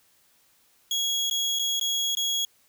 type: tone with dropouts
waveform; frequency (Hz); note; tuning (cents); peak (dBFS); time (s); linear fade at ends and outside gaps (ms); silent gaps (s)
30% pulse; 3322; G#7; 0; -21; 0.91-2.45; 2; 1.299-1.31 / 1.589-1.594 / 1.797-1.811 / 2.151-2.17
effects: white hiss -63 dBFS RMS until 2.68 s